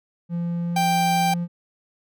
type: tone with pitch glide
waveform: triangle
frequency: 171.5 to 172.99 Hz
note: F3 to F3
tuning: -31 to -16 cents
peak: -21 dBFS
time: 0.29-1.48 s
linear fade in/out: 50 ms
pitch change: +15 cents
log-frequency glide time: 0.62-0.87 s
type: tone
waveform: 45% pulse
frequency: 786 Hz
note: G5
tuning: 4 cents sharp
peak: -19 dBFS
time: 0.76-1.34 s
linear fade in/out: 5 ms
effects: none